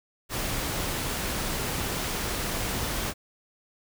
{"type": "noise", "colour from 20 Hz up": "pink", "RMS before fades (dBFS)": -30, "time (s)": [0.29, 3.14], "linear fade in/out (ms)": 50, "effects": []}